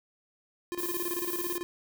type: tone with tremolo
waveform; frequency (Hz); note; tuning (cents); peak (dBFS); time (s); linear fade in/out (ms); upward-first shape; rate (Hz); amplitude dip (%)
square; 350; F4; +4; -32; 0.72-1.63; 0; square; 18; 75
type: noise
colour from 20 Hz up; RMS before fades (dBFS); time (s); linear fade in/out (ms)
violet; -35; 0.78-1.58; 10
effects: none